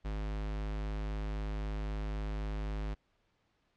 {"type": "tone", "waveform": "square", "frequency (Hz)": 51.91, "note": "G#1", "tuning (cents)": 0, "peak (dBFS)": -35, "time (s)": [0.04, 2.95], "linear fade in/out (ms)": 20, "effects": ["pink hiss -75 dBFS RMS until 3.76 s", "low-pass 4000 Hz 12 dB/octave"]}